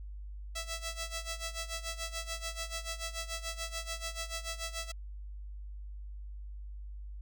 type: tone with tremolo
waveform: 5% pulse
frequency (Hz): 659.3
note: E5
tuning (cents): 0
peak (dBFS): -24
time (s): 0.55-4.92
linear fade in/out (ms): 10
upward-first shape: sine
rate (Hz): 6.9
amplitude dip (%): 85
effects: added 50 Hz sine -41 dBFS peak until 7.21 s